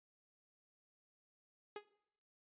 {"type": "tone with exponential decay", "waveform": "sawtooth", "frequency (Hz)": 416.4, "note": "G#4", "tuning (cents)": 5, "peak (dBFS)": -37, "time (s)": [1.76, 1.86], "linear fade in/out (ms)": 2, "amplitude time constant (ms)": 20, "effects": ["noise-tail reverb RT60 0.7 s tail -18 dB re dry", "resampled to 8000 Hz"]}